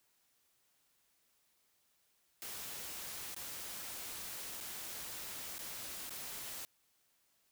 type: noise with dropouts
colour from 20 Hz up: white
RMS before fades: -45 dBFS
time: 2.42-6.65 s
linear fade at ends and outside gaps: 0 ms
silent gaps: 3.345-3.364 / 4.604-4.609 / 5.582-5.591 / 6.094-6.106 s
effects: white hiss -75 dBFS RMS until 7.51 s